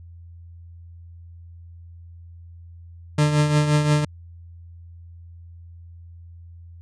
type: tone with tremolo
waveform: 40% pulse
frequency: 149.4 Hz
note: D3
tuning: 30 cents sharp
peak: -13 dBFS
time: 3.18-4.05 s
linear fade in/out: 5 ms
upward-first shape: triangle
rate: 5.7 Hz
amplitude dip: 60%
effects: added 85 Hz sine -40 dBFS peak until 6.81 s + resampled to 22050 Hz